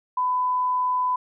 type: tone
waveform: sine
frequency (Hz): 1002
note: B5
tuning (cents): +25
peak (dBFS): -20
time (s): 0.17-1.16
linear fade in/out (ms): 5
effects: none